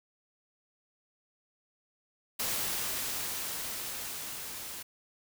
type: noise with level ramp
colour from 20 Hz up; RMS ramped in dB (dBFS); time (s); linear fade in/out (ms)
white; -32 to -42; 2.39-4.83; 10
effects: none